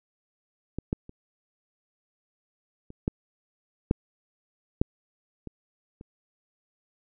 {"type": "clicks", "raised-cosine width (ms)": 3, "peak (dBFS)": [-18, -13, -30, -30, -12, -7, -8, -24, -30], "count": 9, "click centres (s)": [0.786, 0.929, 1.094, 2.904, 3.079, 3.911, 4.815, 5.473, 6.011], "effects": []}